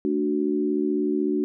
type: chord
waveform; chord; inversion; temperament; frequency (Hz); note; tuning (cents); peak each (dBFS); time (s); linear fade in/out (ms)
sine; D major; second; equal; 220 / 293.7 / 370; A3 / D4 / F#4; 0 / 0 / 0; -28 / -24 / -25; 0.05-1.44; 0
effects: none